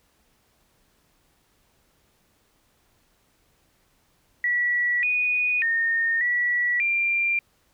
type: tone with pitch steps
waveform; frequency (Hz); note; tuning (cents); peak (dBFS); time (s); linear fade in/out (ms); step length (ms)
sine; 1942 / 2473 / 1835 / 1943 / 2380; B6 / D#7 / A#6 / B6 / D7; -30 / -11 / -28 / -29 / +22; -20; 4.44-7.39; 2; 590
effects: pink hiss -65 dBFS RMS until 7.73 s